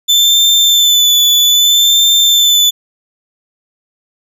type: tone with vibrato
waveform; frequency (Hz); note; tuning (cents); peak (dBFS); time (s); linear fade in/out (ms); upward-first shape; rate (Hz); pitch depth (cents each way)
35% pulse; 3520; A7; 0; -5; 0.08-2.71; 20; sine; 0.62; 28
effects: none